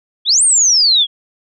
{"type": "exponential two-way sweep", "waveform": "sine", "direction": "up then down", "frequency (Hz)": [3237, 9080, 3237], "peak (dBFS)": -8, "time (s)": [0.25, 1.07], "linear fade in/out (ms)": 50, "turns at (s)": 0.43, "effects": []}